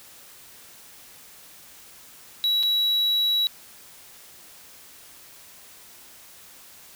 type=tone with dropouts; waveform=triangle; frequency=3900 Hz; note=B7; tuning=23 cents flat; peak=-18 dBFS; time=2.44-3.47 s; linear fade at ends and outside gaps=0 ms; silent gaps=2.629-2.634 s; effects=white hiss -48 dBFS RMS until 6.95 s